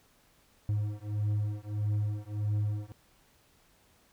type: beating tone pair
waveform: triangle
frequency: 103.83 / 105.43 Hz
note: G#2 / G#2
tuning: 0 / +27 cents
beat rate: 1.6 Hz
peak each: -30 dBFS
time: 0.69-2.92 s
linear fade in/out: 0 ms
effects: pink hiss -65 dBFS RMS until 4.12 s